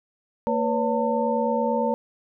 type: tone cluster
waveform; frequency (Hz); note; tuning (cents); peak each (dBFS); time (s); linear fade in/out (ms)
sine; 229.7 / 493.1 / 562 / 901; A#3 / B4 / C#5 / A5; -25 / -3 / +24 / +41; -26; 0.47-1.94; 0
effects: none